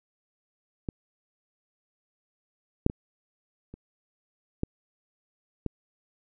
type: clicks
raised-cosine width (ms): 3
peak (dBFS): -18 / -6 / -19 / -29 / -14 / -16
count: 6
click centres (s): 0.888 / 2.864 / 2.899 / 3.74 / 4.634 / 5.663
effects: none